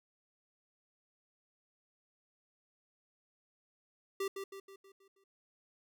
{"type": "tone with echo", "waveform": "square", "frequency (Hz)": 391.1, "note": "G4", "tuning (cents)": -4, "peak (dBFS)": -34, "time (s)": [4.2, 4.28], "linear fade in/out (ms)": 5, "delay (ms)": 160, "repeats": 6, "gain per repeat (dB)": -6, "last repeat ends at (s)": 5.24, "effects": []}